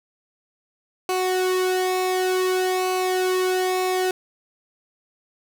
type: tone with flanger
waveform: sawtooth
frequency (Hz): 370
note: F#4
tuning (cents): 0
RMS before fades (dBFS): -22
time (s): 1.09-4.11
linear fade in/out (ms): 2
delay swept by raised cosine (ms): 0.57 to 2.07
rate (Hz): 0.55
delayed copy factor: -0.65
effects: none